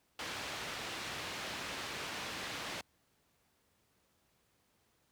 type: low-pass noise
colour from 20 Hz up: white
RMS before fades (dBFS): -42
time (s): 0.19-2.81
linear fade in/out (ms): 2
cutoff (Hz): 3500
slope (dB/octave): 12
effects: pink hiss -74 dBFS RMS until 5.11 s + high-pass 60 Hz 12 dB/octave